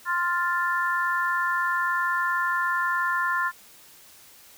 sine chord, F major, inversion second, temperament equal, 1046.5 / 1396.9 / 1760 Hz, C6 / F6 / A6, 0 / 0 / 0 cents, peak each -26 / -27 / -27 dBFS, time 0.05-3.52 s, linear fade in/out 50 ms, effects white hiss -51 dBFS RMS until 4.57 s

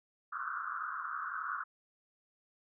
white band-pass noise, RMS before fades -39 dBFS, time 0.32-1.64 s, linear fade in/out 10 ms, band 1100 to 1500 Hz, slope 96 dB/octave, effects none

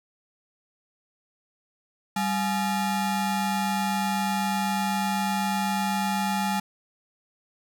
40% pulse ring-modulated tone, 520 Hz, C5, 11 cents flat, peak -20 dBFS, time 2.16-6.6 s, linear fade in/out 5 ms, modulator 324 Hz, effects none

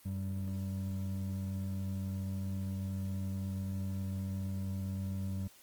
triangle tone pair together, 94.7 / 193.27 Hz, F#2 / G3, +41 / -24 cents, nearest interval octave, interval 1235 cents, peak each -34 / -37 dBFS, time 0.05-5.48 s, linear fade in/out 10 ms, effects white hiss -60 dBFS RMS until 5.62 s + Opus 24 kbps

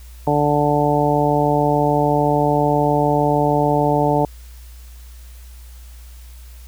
harmonic tone, 146.83 Hz, D3, in tune, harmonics 1 / 2 / 3 / 4 / 5 / 6, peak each -21 / -21 / -21 / -21 / -21 / -21 dBFS, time 0.27-4.25 s, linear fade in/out 2 ms, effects added 60 Hz sine -36 dBFS peak until 6.67 s + white hiss -49 dBFS RMS until 6.67 s

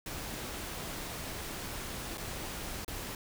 pink noise with dropouts, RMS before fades -40 dBFS, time 0.06-3.15 s, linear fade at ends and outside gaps 2 ms, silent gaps 2.174-2.179 / 2.847-2.879 s, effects none

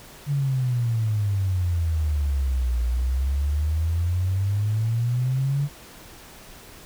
sine exponential two-way sweep, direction down then up, 145.7 to 58.5 to 145.7 Hz, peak -20 dBFS, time 0.26-5.69 s, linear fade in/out 50 ms, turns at 2.82 s, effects pink hiss -45 dBFS RMS until 6.85 s

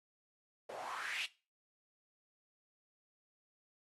white noise with band-pass filter sweep, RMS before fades -43 dBFS, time 0.69-1.26 s, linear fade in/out 5 ms, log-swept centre 520 to 3000 Hz, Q 4.5, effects noise-tail reverb RT60 0.3 s tail -18 dB re dry + AAC 32 kbps

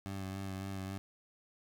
20% pulse tone with vibrato, 96.4 Hz, G2, 28 cents flat, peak -34 dBFS, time 0.06-0.98 s, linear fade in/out 0 ms, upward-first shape sine, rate 3.6 Hz, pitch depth 28 cents each way, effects none

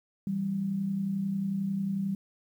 sine tone pair together, 164.82 / 196 Hz, E3 / G3, 0 / 0 cents, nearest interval minor third, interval 300 cents, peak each -37 / -28 dBFS, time 0.27-2.15 s, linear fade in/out 2 ms, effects 10-bit

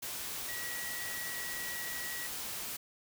sine tone in noise, 1925 Hz, B6, 45 cents flat, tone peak -41 dBFS, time 0.48-2.27 s, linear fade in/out 10 ms, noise white, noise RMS -40 dBFS, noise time 0.02-2.77 s, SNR -4 dB, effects none

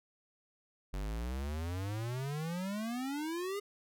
square exponential sweep, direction up, 46.35 to 415.3 Hz, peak -36 dBFS, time 0.93-3.6 s, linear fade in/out 10 ms, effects none

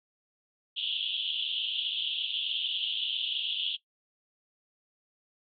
white band-pass noise, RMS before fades -32 dBFS, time 0.76-3.77 s, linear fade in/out 20 ms, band 2900 to 3500 Hz, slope 96 dB/octave, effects noise-tail reverb RT60 0.1 s tail -17 dB re dry

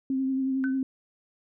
sine tone with vibrato, 265.2 Hz, C4, 23 cents sharp, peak -24 dBFS, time 0.1-0.83 s, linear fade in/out 2 ms, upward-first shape triangle, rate 11 Hz, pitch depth 27 cents each way
sine tone with exponential decay, 1517 Hz, F#6, 43 cents sharp, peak -29 dBFS, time 0.64-0.82 s, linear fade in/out 0 ms, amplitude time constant 37 ms
effects none

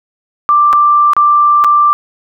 sine tone with dropouts, 1179 Hz, D6, 6 cents sharp, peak -5 dBFS, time 0.49-1.93 s, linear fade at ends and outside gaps 0 ms, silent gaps 0.729-0.733 / 1.134-1.166 / 1.64-1.645 s, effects none

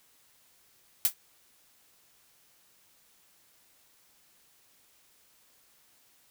blue noise with exponential decay, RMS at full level -19 dBFS, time 1.05-1.14 s, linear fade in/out 1 ms, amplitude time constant 19 ms, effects white hiss -64 dBFS RMS until 6.3 s

